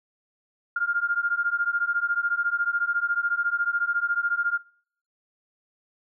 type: beating tone pair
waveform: sine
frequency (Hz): 1400 / 1414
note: F6 / F6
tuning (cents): +4 / +21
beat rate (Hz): 14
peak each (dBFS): -26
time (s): 0.76-4.58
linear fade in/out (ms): 5
effects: noise-tail reverb RT60 0.6 s tail -23 dB re dry